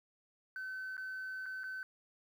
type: tone with dropouts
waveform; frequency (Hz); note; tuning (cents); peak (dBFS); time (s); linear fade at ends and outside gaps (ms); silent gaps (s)
sine; 1525; G6; -48; -38; 0.56-1.83; 1; 0.968-0.978 / 1.458-1.462 / 1.635-1.64
effects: tanh soft clip ceiling -37 dBFS + 11-bit